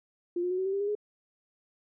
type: tone with pitch steps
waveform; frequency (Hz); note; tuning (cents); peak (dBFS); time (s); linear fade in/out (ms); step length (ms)
sine; 349.2 / 358.2 / 367.4 / 376.9 / 386.6 / 396.5 / 406.7 / 417.2; F4 / F4 / F#4 / F#4 / G4 / G4 / G#4 / G#4; 0 / +44 / -12 / +32 / -24 / +20 / -36 / +8; -27; 0.36-0.952; 5; 74
effects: none